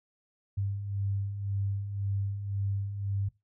sine beating tone pair, 97.8 / 99.7 Hz, G2 / G2, -4 / +30 cents, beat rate 1.9 Hz, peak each -38 / -30 dBFS, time 0.57-3.29 s, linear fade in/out 10 ms, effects noise-tail reverb RT60 0.2 s tail -18 dB re dry

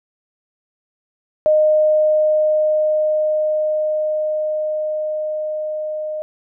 sine tone with level ramp, 615 Hz, D#5, 20 cents flat, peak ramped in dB -10 to -22 dBFS, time 1.46-6.22 s, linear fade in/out 0 ms, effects none

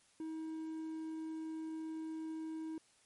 triangle tone, 318.4 Hz, D#4, 40 cents sharp, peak -38 dBFS, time 0.2-2.78 s, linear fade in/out 2 ms, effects white hiss -69 dBFS RMS until 3.05 s + MP3 48 kbps

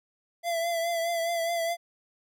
square tone with vibrato, 675 Hz, E5, 41 cents sharp, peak -27 dBFS, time 0.43-1.77 s, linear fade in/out 50 ms, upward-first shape triangle, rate 4.8 Hz, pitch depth 44 cents each way, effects none

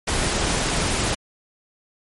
pink noise, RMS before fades -22 dBFS, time 0.07-1.15 s, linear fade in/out 10 ms, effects MP3 48 kbps

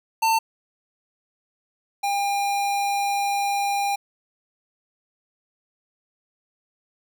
square tone pair in turn, 897 / 803.1 Hz, A5 / G5, +33 / +42 cents, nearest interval major second, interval 191 cents, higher first, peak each -18 / -22 dBFS, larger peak first, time 0.22-0.39 / 2.03-3.96 s, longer second, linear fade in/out 10 ms, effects none

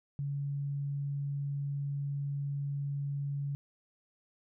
sine tone, 141.4 Hz, C#3, 35 cents sharp, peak -32 dBFS, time 0.19-3.55 s, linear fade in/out 0 ms, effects none

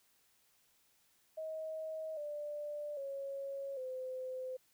sine tone with pitch steps, 633 / 590.6 / 551.1 / 514.2 Hz, D#5 / D5 / C#5 / C5, +30 / +10 / -10 / -30 cents, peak -39 dBFS, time 1.37-4.57 s, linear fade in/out 10 ms, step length 800 ms, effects white hiss -72 dBFS RMS until 4.73 s

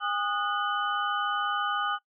sine tone cluster, 814 / 1232 / 1466 / 3008 Hz, G#5 / D#6 / F#6 / F#7, -35 / -17 / -16 / +28 cents, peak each -33 / -29 / -32 / -36 dBFS, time 0-1.99 s, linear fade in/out 50 ms, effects noise-tail reverb RT60 0.1 s tail -20 dB re dry

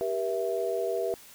sine chord, E diminished, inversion first, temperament equal with one note detuned, 392 / 477.9 / 659.3 Hz, G4 / Bb4 / E5, 0 / +43 / 0 cents, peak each -31 dBFS, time 0.01-1.14 s, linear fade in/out 0 ms, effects white hiss -51 dBFS RMS until 1.34 s

